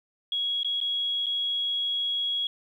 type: tone with dropouts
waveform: sine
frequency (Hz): 3322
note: G#7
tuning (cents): 0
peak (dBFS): -25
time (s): 0.32-2.47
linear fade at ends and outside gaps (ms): 2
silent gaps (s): 0.632-0.646 / 0.803-0.812 / 1.26-1.266
effects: 10-bit